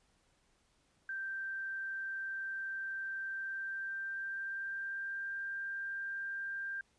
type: tone with pitch glide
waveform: sine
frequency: 1568 to 1588.1 Hz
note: G6 to G6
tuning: 0 to +22 cents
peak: -37 dBFS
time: 1.09-6.81 s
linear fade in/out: 2 ms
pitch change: +22 cents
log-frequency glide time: 3.31-5.34 s
effects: pink hiss -73 dBFS RMS until 6.98 s + resampled to 22050 Hz